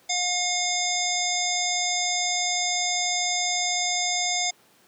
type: harmonic tone with a mistuned harmonic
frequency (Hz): 717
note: F5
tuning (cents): +45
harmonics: 1 / 3 / 5 / 7 / 9 / 10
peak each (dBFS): -30 / -30 / -30 / -30 / -30 / -30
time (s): 0.09-4.51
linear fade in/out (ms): 10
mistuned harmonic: 10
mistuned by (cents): +17
effects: pink hiss -58 dBFS RMS until 4.87 s + high-pass 200 Hz 12 dB/octave